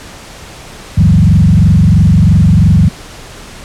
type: tone with frequency modulation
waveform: sine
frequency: 130 Hz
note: C3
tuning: 11 cents flat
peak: -3 dBFS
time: 0.97-2.89 s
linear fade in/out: 10 ms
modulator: 23 Hz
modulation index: 2.6
effects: pink hiss -31 dBFS RMS until 3.64 s + low-pass 9000 Hz 12 dB/octave